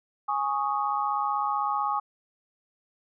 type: chord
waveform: sine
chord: Ab suspended fourth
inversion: none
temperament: equal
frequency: 830.6 / 1108.7 / 1244.5 Hz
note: Ab5 / Db6 / Eb6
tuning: 0 / 0 / 0 cents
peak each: -28 / -29 / -30 dBFS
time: 0.28-2 s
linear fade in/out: 10 ms
effects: none